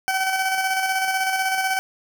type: tone with tremolo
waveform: 20% pulse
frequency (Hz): 762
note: G5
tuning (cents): -49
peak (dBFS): -14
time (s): 0.08-1.79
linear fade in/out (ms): 0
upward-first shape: square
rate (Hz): 16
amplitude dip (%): 35
effects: none